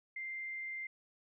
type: tone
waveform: sine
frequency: 2093 Hz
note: C7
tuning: in tune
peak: -39 dBFS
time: 0.16-0.87 s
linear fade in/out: 5 ms
effects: none